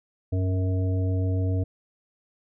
harmonic tone with a mistuned harmonic, 92.5 Hz, F#2, in tune, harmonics 1 / 3 / 5 / 7, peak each -22 / -32 / -36 / -39 dBFS, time 0.32-1.64 s, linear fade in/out 10 ms, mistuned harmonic 1, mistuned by +44 cents, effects none

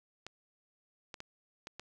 clicks, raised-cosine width 0.2 ms, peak -26 dBFS, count 5, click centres 0.266 / 1.142 / 1.204 / 1.671 / 1.796 s, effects none

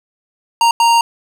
square tone bursts at uneven times, 930 Hz, A#5, 4 cents flat, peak -9 dBFS, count 2, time 0.61-0.71 / 0.8-1.01 s, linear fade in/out 2 ms, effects low-pass 10000 Hz 12 dB/octave + 8-bit

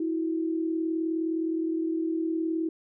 sine tone pair together, 323.5 / 362.9 Hz, E4 / F#4, -32 / -34 cents, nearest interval major second, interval 198 cents, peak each -26 / -34 dBFS, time 0-2.69 s, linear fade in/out 5 ms, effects none

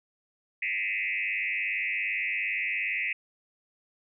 sine tone with frequency modulation, 2300 Hz, D7, 37 cents flat, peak -27 dBFS, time 0.62-3.13 s, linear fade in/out 5 ms, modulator 97.4 Hz, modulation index 3.6, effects none

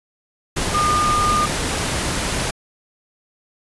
sine tone in noise, 1212 Hz, D#6, 46 cents flat, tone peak -16 dBFS, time 0.74-1.46 s, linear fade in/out 10 ms, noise pink, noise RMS -22 dBFS, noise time 0.56-2.51 s, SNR +3 dB, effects resampled to 24000 Hz

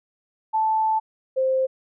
sine tone pair in turn, 877 / 524.3 Hz, A5 / C5, -6 / +3 cents, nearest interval major sixth, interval 891 cents, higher first, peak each -18 dBFS, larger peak neither, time 0.53-1 / 1.36-1.67 s, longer first, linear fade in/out 20 ms, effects none

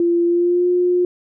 sine tone with pitch glide, 343.3 to 357.1 Hz, F4 to F4, -30 to +39 cents, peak -13 dBFS, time 0-1.05 s, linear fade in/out 2 ms, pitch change +69 cents, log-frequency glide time 0.25-0.68 s, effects none

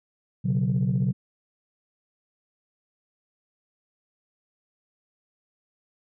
sine chord, B suspended second, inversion none, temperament just, 123.47 / 138.9 / 185.21 Hz, B2 / C#3 / F#3, 0 / +4 / +2 cents, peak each -24 dBFS, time 0.44-1.13 s, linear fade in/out 20 ms, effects tanh soft clip ceiling -16 dBFS

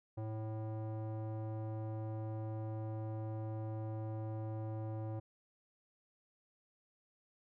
square tone with low-pass filter, 109.5 Hz, A2, 8 cents flat, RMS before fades -41 dBFS, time 0.17-5.2 s, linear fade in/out 10 ms, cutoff 710 Hz, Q 1.5, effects none

